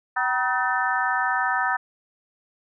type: harmonic tone with a mistuned harmonic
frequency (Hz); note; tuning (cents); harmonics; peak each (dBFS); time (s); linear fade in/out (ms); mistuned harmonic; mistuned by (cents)
254.3; C4; -49; 3 / 4 / 5 / 6 / 7; -27 / -27 / -27 / -27 / -27; 0.16-1.77; 10; 4; -97
effects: none